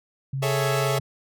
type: tone with vibrato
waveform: sine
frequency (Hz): 134.6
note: C3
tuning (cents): +49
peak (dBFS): -25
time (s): 0.33-1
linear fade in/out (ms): 5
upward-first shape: sine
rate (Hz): 4.8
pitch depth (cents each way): 10
type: chord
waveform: sawtooth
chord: A major seventh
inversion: third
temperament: equal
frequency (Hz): 415.3 / 440 / 554.4 / 659.3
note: G#4 / A4 / C#5 / E5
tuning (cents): 0 / 0 / 0 / 0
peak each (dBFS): -24 / -26 / -25 / -24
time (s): 0.42-0.99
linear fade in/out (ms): 10
effects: none